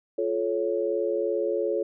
sine chord, F augmented, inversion none, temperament equal with one note detuned, 349.2 / 431.9 / 554.4 Hz, F4 / A4 / C#5, 0 / -32 / 0 cents, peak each -29 / -27 / -28 dBFS, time 0.18-1.83 s, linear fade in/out 5 ms, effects none

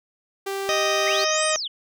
sawtooth tone, 392 Hz, G4, in tune, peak -22 dBFS, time 0.46-1.25 s, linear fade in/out 10 ms
harmonic tone, 622.3 Hz, D#5, in tune, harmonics 1 / 2 / 3 / 4 / 5 / 6 / 8 / 9 / 10, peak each -24 / -27 / -29 / -30 / -31 / -32 / -33 / -34 / -34 dBFS, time 0.69-1.56 s, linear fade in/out 0 ms
sine linear two-way sweep, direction up then down, 1760 to 8870 to 2851 Hz, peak -26 dBFS, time 1.06-1.68 s, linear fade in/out 10 ms, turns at 1.47 s
effects none

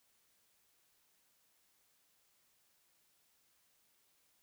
silence, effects white hiss -74 dBFS RMS until 4.42 s

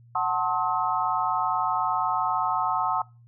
sine chord, F# diminished seventh, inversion none, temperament just, 740 / 888 / 1065.6 / 1278.7 Hz, F#5 / A5 / C6 / Eb6, 0 / +16 / +31 / +47 cents, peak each -28 dBFS, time 0.15-3.02 s, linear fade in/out 5 ms, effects noise-tail reverb RT60 0.3 s tail -23 dB re dry + added 118 Hz sine -50 dBFS peak until 3.27 s

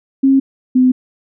sine tone pair in turn, 270 / 254.8 Hz, C#4 / C4, -45 / -46 cents, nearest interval minor second, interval 101 cents, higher first, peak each -7 dBFS, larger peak neither, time 0.23-0.4 / 0.75-0.92 s, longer neither, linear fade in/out 10 ms, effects none

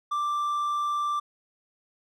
triangle tone, 1177 Hz, D6, 3 cents sharp, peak -23 dBFS, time 0.11-1.2 s, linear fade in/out 10 ms, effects none

